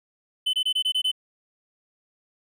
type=tone bursts; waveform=triangle; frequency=3032 Hz; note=F#7; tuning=42 cents sharp; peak=-19 dBFS; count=7; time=0.46-1.116 s; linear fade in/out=10 ms; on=74 ms; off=23 ms; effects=none